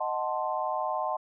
sine chord, D# diminished seventh, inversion none, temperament equal, 622.3 / 740 / 880 / 1046.5 Hz, D#5 / F#5 / A5 / C6, 0 / 0 / 0 / 0 cents, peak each -33 dBFS, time 0-1.17 s, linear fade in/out 10 ms, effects none

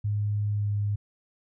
sine tone with pitch glide, 103.83 to 102.82 Hz, G#2 to G#2, 0 to -17 cents, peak -24 dBFS, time 0.04-0.96 s, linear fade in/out 10 ms, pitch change -17 cents, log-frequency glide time 0.51-0.7 s, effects none

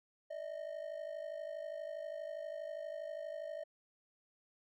triangle ring-modulated tone, 616 Hz, D#5, 17 cents flat, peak -36 dBFS, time 0.3-3.64 s, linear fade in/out 10 ms, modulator 26.2 Hz, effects none

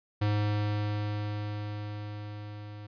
square tone with level ramp, 104.5 Hz, G#2, 11 cents sharp, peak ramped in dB -25 to -42 dBFS, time 0.21-2.87 s, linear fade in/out 10 ms, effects resampled to 11025 Hz

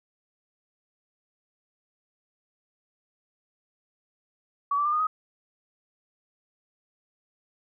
sine tone with pitch steps, 1135 / 1164.9 / 1195.6 / 1227 / 1259.4 Hz, C#6 / D6 / D6 / D#6 / D#6, +41 / -14 / +31 / -25 / +21 cents, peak -22 dBFS, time 4.71-5.07 s, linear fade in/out 5 ms, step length 72 ms, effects none

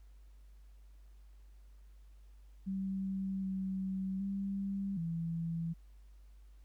sine tone with pitch steps, 192.1 / 190.2 / 196.5 / 166.2 Hz, G3 / F#3 / G3 / E3, -35 / +48 / +4 / +15 cents, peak -34 dBFS, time 2.66-5.74 s, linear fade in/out 20 ms, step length 770 ms, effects added 50 Hz sine -54 dBFS peak until 6.64 s + pink hiss -75 dBFS RMS until 6.64 s

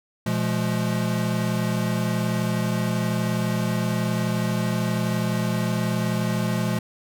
square tone cluster, 120.5 / 172.9 / 211.8 Hz, B2 / F3 / G#3, -42 / -17 / +34 cents, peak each -27 dBFS, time 0.26-6.79 s, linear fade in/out 5 ms, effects none

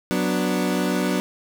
30% pulse chord, B minor, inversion second, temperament equal, 185 / 246.9 / 293.7 Hz, F#3 / B3 / D4, 0 / 0 / 0 cents, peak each -21 / -23 / -23 dBFS, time 0.11-1.2 s, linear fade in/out 0 ms, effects none

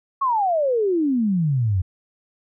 sine exponential sweep, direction down, 1125 to 87.31 Hz, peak -17 dBFS, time 0.21-1.82 s, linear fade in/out 10 ms, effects none

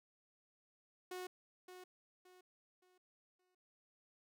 sawtooth tone with echo, 365.6 Hz, F#4, 21 cents flat, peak -40 dBFS, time 1.11-1.27 s, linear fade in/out 5 ms, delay 570 ms, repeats 4, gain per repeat -9 dB, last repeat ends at 3.55 s, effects none

